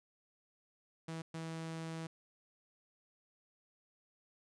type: tone bursts at uneven times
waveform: sawtooth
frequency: 162.7 Hz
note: E3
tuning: 22 cents flat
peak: -37 dBFS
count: 2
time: 1.08-1.22 / 1.34-2.07 s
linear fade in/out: 5 ms
effects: resampled to 22050 Hz